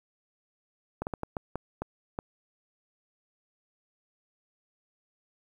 slowing click train, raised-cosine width 1 ms, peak -18 dBFS, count 8, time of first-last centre 1.02-2.189 s, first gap 49 ms, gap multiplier 1.4, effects 9-bit

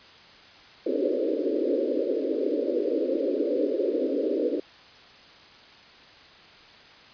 white band-pass noise, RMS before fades -26 dBFS, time 0.86-4.6 s, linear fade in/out 5 ms, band 260 to 560 Hz, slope 96 dB/octave, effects white hiss -50 dBFS RMS until 7.13 s + resampled to 11025 Hz

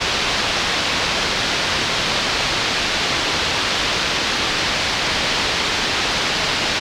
white low-pass noise, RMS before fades -20 dBFS, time 0-6.8 s, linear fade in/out 20 ms, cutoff 4700 Hz, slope 24 dB/octave, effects none

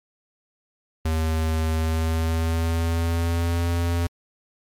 square tone with pitch glide, 79.8 to 85.53 Hz, D#2 to F2, +44 to -36 cents, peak -21 dBFS, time 1.05-4.07 s, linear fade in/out 5 ms, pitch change +120 cents, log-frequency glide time 1.73-3.69 s, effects MP3 96 kbps

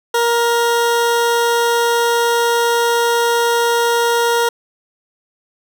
20% pulse tone, 470.1 Hz, A#4, 15 cents sharp, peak -8 dBFS, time 0.14-4.49 s, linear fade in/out 5 ms, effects none

